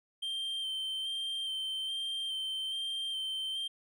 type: tone with vibrato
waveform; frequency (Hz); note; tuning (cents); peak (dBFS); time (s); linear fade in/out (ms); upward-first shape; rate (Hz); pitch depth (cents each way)
triangle; 3140; G7; +2; -32; 0.22-3.68; 10; square; 1.2; 15
effects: none